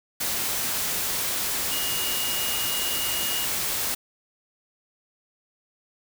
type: tone in noise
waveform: sine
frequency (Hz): 2867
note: F7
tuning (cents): +45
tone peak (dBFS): -31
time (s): 1.71-3.46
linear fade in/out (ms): 10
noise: white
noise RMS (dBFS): -27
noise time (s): 0.2-3.95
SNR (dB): -7
effects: none